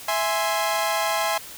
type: chord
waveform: sawtooth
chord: E augmented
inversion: none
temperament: equal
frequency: 659.3 / 830.6 / 1046.5 Hz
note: E5 / G#5 / B#5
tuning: 0 / 0 / 0 cents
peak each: -22 / -22 / -23 dBFS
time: 0.08-1.38 s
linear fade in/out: 5 ms
effects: white hiss -40 dBFS RMS until 1.57 s